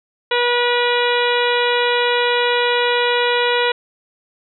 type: harmonic tone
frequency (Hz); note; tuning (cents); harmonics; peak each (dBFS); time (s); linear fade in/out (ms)
484.4; B4; -34; 1 / 2 / 3 / 4 / 5 / 6 / 7 / 8; -18 / -21 / -23 / -24 / -25 / -26 / -26 / -27; 0.31-3.72; 5
effects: none

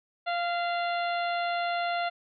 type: harmonic tone with a mistuned harmonic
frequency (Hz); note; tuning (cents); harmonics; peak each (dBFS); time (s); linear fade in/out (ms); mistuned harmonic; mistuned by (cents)
695; F5; -9; 1 / 2 / 3 / 4 / 5 / 6; -28 / -34 / -38 / -40 / -42 / -44; 0.26-2.1; 20; 3; -25
effects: none

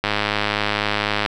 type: click train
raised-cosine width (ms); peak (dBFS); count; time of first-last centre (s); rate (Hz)
0.3; -3; 128; 0.04-1.261; 104
effects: none

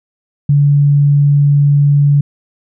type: tone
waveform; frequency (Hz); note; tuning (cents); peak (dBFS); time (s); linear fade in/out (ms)
sine; 143.6; D3; -39; -6; 0.49-2.21; 5
effects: none

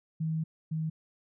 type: tone pair in turn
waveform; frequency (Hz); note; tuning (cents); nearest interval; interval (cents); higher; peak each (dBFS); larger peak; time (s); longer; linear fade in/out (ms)
sine; 159.5 / 158.58; D#3 / D#3; +43 / +33; unison; 10; first; -28 / -29; first; 0.2-0.44 / 0.71-0.9; first; 10
effects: none

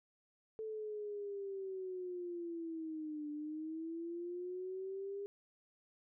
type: linear two-way sweep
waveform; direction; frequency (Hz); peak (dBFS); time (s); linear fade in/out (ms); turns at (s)
sine; down then up; 441 to 295.4 to 404.4; -40; 0.59-5.26; 0; 3.3
effects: none

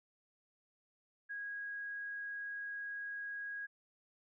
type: tone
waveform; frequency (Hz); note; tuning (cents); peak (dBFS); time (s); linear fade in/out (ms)
sine; 1647; G#6; -15; -40; 1.29-3.67; 20
effects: none

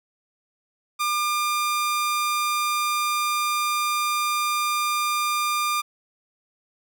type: tone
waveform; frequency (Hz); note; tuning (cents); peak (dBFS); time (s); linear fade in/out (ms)
sawtooth; 1200; D6; +37; -18; 0.99-5.82; 20
effects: none

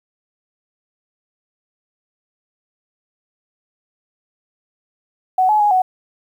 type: tone with pitch steps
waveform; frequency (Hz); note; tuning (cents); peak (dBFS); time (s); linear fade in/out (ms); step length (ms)
sine; 746 / 850 / 830 / 743; F#5 / G#5 / G#5 / F#5; +14 / +40 / -1 / +7; -11; 5.38-5.82; 5; 110
effects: 8-bit

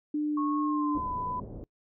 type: tone with vibrato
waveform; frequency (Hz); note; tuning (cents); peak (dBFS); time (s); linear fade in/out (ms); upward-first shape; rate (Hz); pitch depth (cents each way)
sine; 297.8; D4; +24; -26; 0.14-0.98; 5; sine; 2.3; 11
type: tone with pitch glide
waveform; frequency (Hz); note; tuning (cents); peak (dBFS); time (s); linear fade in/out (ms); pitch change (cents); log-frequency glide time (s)
sine; 1096 to 999.2; C#6 to B5; -20 to +20; -31; 0.37-1.4; 5; -160; 0.57-1.12
type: low-pass noise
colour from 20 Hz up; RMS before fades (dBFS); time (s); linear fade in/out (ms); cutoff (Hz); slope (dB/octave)
pink; -41; 0.95-1.64; 0; 560; 24
effects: noise-tail reverb RT60 0.1 s tail -24 dB re dry

